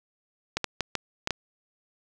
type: clicks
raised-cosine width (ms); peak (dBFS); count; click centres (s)
0.2; -9; 6; 0.57 / 0.643 / 0.807 / 0.953 / 1.274 / 1.307
effects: none